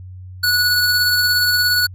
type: tone pair together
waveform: square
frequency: 1468 / 4421 Hz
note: F#6 / C#8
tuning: -14 / -5 cents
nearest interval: octave + perfect fifth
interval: 1909 cents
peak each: -17 dBFS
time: 0.43-1.87 s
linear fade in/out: 10 ms
effects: added 92 Hz sine -32 dBFS peak until 1.94 s